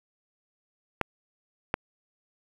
clicks, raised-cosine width 0.5 ms, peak -9 dBFS, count 2, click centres 1.013 / 1.741 s, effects 7-bit

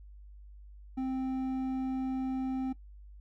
sine tone with hard clipping, 261.6 Hz, C4, in tune, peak -32 dBFS, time 0.97-2.73 s, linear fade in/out 10 ms, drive 6 dB, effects noise-tail reverb RT60 0.1 s tail -17 dB re dry + added 50 Hz sine -48 dBFS peak until 3.2 s

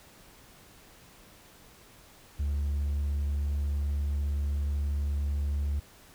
triangle tone, 71.8 Hz, D2, 39 cents flat, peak -24 dBFS, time 2.39-5.8 s, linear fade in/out 10 ms, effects tanh soft clip ceiling -20 dBFS + pink hiss -55 dBFS RMS until 6.14 s

